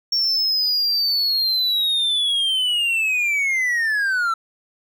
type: linear sweep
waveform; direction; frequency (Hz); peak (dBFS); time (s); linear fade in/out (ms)
triangle; down; 5500 to 1318; -16; 0.12-4.34; 5
effects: none